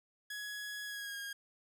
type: tone with pitch glide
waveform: sawtooth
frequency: 1677 to 1628.3 Hz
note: G#6 to G#6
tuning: +16 to -35 cents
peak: -37 dBFS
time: 0.3-1.33 s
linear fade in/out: 5 ms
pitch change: -51 cents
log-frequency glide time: 0.85-1.18 s
effects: none